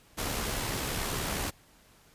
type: noise with amplitude modulation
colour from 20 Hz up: pink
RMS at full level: -31 dBFS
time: 0.17-1.51 s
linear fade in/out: 20 ms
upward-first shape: sine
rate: 71.1 Hz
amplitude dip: 35%
effects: pink hiss -60 dBFS RMS until 2.14 s + resampled to 32000 Hz